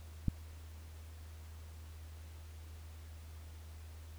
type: click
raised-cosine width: 5 ms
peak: -19 dBFS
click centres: 0.283 s
effects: added 79 Hz sine -48 dBFS peak until 4.18 s + pink hiss -61 dBFS RMS until 4.18 s